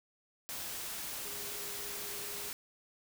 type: tone in noise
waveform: sine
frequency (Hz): 408.7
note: G#4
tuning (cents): -28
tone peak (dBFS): -51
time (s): 1.25-2.49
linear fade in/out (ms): 0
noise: white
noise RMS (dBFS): -41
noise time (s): 0.49-2.53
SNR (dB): -13
effects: none